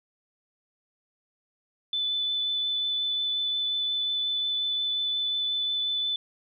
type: tone with vibrato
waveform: sine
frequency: 3500 Hz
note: A7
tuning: 10 cents flat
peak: -25 dBFS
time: 1.93-6.16 s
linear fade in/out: 2 ms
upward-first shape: sine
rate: 5.6 Hz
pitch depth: 9 cents each way
effects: none